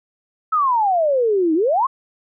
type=exponential two-way sweep; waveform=sine; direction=down then up; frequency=1318.5 to 306.1 to 1131 Hz; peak=-14 dBFS; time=0.52-1.87 s; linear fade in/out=10 ms; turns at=1.54 s; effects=none